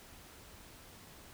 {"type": "silence", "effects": ["pink hiss -55 dBFS RMS until 1.33 s"]}